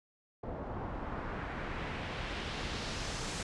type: noise with low-pass filter sweep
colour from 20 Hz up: pink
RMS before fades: -39 dBFS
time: 0.43-3.43 s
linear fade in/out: 5 ms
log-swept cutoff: 740 to 7800 Hz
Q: 1.2
effects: resampled to 24000 Hz